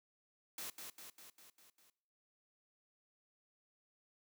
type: noise with echo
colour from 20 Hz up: white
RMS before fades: -45 dBFS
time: 0.58-0.7 s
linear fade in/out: 2 ms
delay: 200 ms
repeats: 6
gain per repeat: -4 dB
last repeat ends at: 1.9 s
effects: noise-tail reverb RT60 0.7 s tail -21 dB re dry + high-pass 150 Hz 12 dB/octave